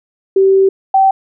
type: tone pair in turn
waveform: sine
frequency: 386.2 / 772.4 Hz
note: G4 / G5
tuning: -26 / -26 cents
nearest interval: octave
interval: 1200 cents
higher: second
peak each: -6 dBFS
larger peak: neither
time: 0.36-0.69 / 0.94-1.11 s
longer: first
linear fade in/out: 5 ms
effects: none